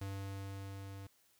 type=tone with level ramp; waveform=square; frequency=98 Hz; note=G2; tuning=in tune; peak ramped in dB=-40 to -47 dBFS; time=0.01-1.07 s; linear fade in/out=5 ms; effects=white hiss -71 dBFS RMS until 1.39 s